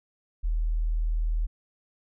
sine tone, 40 Hz, D#1, 49 cents sharp, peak -23 dBFS, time 0.43-1.47 s, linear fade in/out 20 ms, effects none

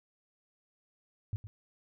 sine tone with echo, 103.83 Hz, G#2, in tune, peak -30 dBFS, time 1.33-1.36 s, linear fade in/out 0 ms, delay 110 ms, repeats 1, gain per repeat -12 dB, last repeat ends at 1.47 s, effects none

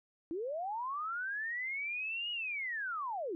sine linear two-way sweep, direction up then down, 309.7 to 2914 to 309.7 Hz, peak -35 dBFS, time 0.31-3.35 s, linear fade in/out 0 ms, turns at 2.31 s, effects none

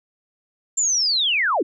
sine linear sweep, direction down, 7360 to 233.1 Hz, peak -17 dBFS, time 0.77-1.63 s, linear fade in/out 10 ms, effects none

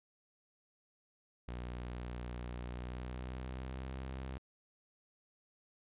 sawtooth tone with pitch glide, 60.7 to 65.43 Hz, B1 to C2, -29 to +1 cents, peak -37 dBFS, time 1.48-4.38 s, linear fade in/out 0 ms, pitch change +130 cents, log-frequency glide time 2.63-3.94 s, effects resampled to 8000 Hz

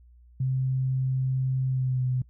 sine tone with pitch glide, 130.81 to 127.38 Hz, C3 to C3, 0 to -46 cents, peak -23 dBFS, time 0.4-2.22 s, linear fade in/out 5 ms, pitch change -46 cents, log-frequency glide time 1.68-2.03 s, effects noise-tail reverb RT60 0.1 s tail -24 dB re dry + added 60 Hz sine -51 dBFS peak until 2.29 s

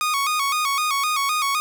sawtooth tone with vibrato, 1171 Hz, D6, 5 cents flat, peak -16 dBFS, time 0.01-1.6 s, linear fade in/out 0 ms, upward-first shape square, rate 3.9 Hz, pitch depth 90 cents each way, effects none

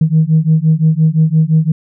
sine beating tone pair, 155.56 / 161.36 Hz, D#3 / E3, 0 / -37 cents, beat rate 5.8 Hz, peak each -10 dBFS, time 0.01-1.72 s, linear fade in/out 5 ms, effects tanh soft clip ceiling -2 dBFS

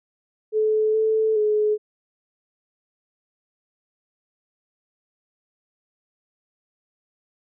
sine tone with pitch steps, 432.4 / 438.5 / 424.1 Hz, A4 / A4 / G#4, -30 / -6 / +36 cents, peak -17 dBFS, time 0.52-1.78 s, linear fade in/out 50 ms, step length 420 ms, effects none

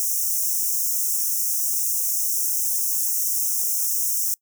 white high-pass noise, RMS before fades -23 dBFS, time 0-4.34 s, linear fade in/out 0 ms, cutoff 5500 Hz, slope 96 dB/octave, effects noise-tail reverb RT60 0.1 s tail -25 dB re dry

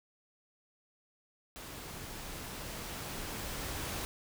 pink noise with level ramp, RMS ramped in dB -46 to -38 dBFS, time 1.56-4.05 s, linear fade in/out 0 ms, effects none

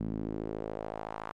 sawtooth tone with band-pass filter sweep, 53.8 Hz, A1, 38 cents flat, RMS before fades -37 dBFS, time 0-1.32 s, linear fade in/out 5 ms, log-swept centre 210 to 1100 Hz, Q 2, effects MP3 64 kbps

